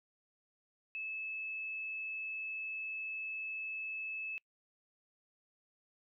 sine tone, 2606 Hz, E7, 20 cents flat, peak -38 dBFS, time 0.95-4.38 s, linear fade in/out 0 ms, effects noise-tail reverb RT60 0.1 s tail -25 dB re dry

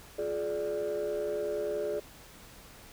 sine chord, D diminished, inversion first, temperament just, 352.4 / 422.9 / 587.3 Hz, F4 / Ab4 / D5, +16 / +31 / 0 cents, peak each -37 / -31 / -32 dBFS, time 0.18-2 s, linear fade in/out 10 ms, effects tanh soft clip ceiling -26 dBFS + pink hiss -52 dBFS RMS until 2.92 s

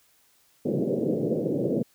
white band-pass noise, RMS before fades -26 dBFS, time 0.65-1.83 s, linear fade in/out 10 ms, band 130 to 520 Hz, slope 48 dB/octave, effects white hiss -63 dBFS RMS until 1.94 s

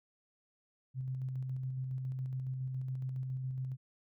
sine tone with tremolo, 130.2 Hz, C3, 8 cents flat, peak -34 dBFS, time 0.94-3.77 s, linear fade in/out 50 ms, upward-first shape square, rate 7.2 Hz, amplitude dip 25%, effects none

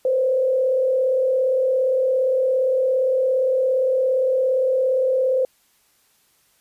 sine tone with frequency modulation, 519 Hz, C5, 14 cents flat, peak -16 dBFS, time 0.05-5.45 s, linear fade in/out 2 ms, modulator 37.4 Hz, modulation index 0.53, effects white hiss -61 dBFS RMS until 6.6 s + resampled to 32000 Hz

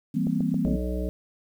sine chord, C dominant seventh, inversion first, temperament equal with one note detuned, 164.81 / 196 / 233.1 / 259.1 Hz, E3 / G3 / Bb3 / C4, 0 / 0 / 0 / -17 cents, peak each -28 dBFS, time 0.14-0.76 s, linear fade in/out 10 ms
click train, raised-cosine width 2 ms, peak -22 dBFS, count 4, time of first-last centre 0.27-0.679 s, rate 7.33 Hz
harmonic tone, 61.74 Hz, B1, in tune, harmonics 1 / 3 / 5 / 7 / 9 / 10, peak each -28 / -33 / -35 / -36 / -38 / -38 dBFS, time 0.65-1.09 s, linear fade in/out 0 ms
effects 9-bit

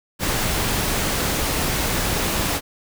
pink noise, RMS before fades -22 dBFS, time 0.19-2.61 s, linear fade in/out 50 ms, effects none

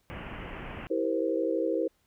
pink low-pass noise, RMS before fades -40 dBFS, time 0.1-0.87 s, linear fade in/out 0 ms, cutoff 3000 Hz, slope 96 dB/octave
sine chord, C dominant seventh, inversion first, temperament just, 327 / 392.4 / 470.9 / 523.3 Hz, E4 / G4 / Bb4 / C5, -14 / +2 / +18 / 0 cents, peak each -30 / -33 / -31 / -31 dBFS, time 0.9-1.88 s, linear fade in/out 10 ms
effects pink hiss -71 dBFS RMS until 2.06 s

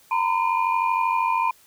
sine tone cluster, 922 / 974 / 1015 / 2420 Hz, A#5 / B5 / B5 / D#7, -19 / -24 / +47 / -49 cents, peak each -22 / -31 / -22 / -30 dBFS, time 0.11-1.51 s, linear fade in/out 5 ms, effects tanh soft clip ceiling -10 dBFS + white hiss -55 dBFS RMS until 1.66 s

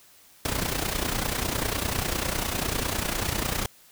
pink noise with amplitude modulation, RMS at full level -25 dBFS, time 0.45-3.66 s, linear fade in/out 2 ms, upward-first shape sine, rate 30 Hz, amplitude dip 70%, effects white hiss -55 dBFS RMS until 3.91 s

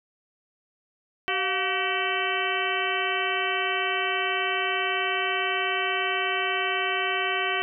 harmonic tone with a mistuned harmonic, 381.7 Hz, G4, 46 cents flat, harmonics 1 / 2 / 3 / 4 / 5 / 6 / 7 / 8, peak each -32 / -32 / -32 / -32 / -32 / -32 / -32 / -32 dBFS, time 1.28-7.62 s, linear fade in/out 0 ms, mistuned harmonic 2, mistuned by -110 cents, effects none

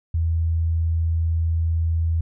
sine tone, 82.2 Hz, E2, 4 cents flat, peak -18 dBFS, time 0.14-2.21 s, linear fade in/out 5 ms, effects none

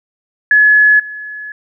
sine tone with level steps, 1702 Hz, G#6, 42 cents sharp, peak -5 / -24 dBFS, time 0.51-1.52 s, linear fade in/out 2 ms, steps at 0.99 s, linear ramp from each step 10 ms, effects none

